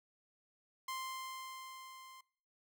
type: tone with level ramp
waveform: sawtooth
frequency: 1046.5 Hz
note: C6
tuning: in tune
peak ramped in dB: -35 to -50 dBFS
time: 0.88-2.21 s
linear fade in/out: 5 ms
effects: noise-tail reverb RT60 0.6 s tail -24 dB re dry